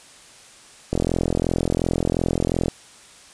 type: click train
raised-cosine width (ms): 2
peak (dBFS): -7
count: 76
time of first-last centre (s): 0.93-2.682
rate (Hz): 42.8
effects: white hiss -47 dBFS RMS until 3.33 s + resampled to 22050 Hz